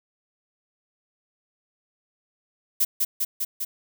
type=noise with echo; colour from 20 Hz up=violet; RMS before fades=-20 dBFS; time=2.8-2.85 s; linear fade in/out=10 ms; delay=200 ms; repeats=4; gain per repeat=-2 dB; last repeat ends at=3.65 s; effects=none